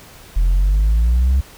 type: exponential sweep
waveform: sine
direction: up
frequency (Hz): 41.2 to 68.6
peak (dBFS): -9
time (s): 0.36-1.41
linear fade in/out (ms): 10
effects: tanh soft clip ceiling -10 dBFS + pink hiss -42 dBFS RMS until 1.57 s